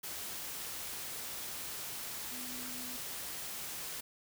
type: tone in noise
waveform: sine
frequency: 249.9 Hz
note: B3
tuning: 21 cents sharp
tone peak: -48 dBFS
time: 2.31-2.97 s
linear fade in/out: 10 ms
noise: white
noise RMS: -42 dBFS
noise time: 0.03-4.01 s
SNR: -9 dB
effects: none